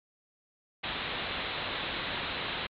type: low-pass noise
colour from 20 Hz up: white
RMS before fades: -35 dBFS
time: 0.83-2.67 s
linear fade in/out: 10 ms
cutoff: 4000 Hz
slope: 96 dB/octave
effects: MP3 64 kbps